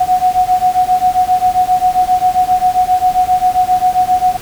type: beating tone pair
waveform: sine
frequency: 731 / 738.5 Hz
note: F#5 / F#5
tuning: -21 / -3 cents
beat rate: 7.5 Hz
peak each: -12 dBFS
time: 0-4.37 s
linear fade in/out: 10 ms
effects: pink hiss -31 dBFS RMS until 4.41 s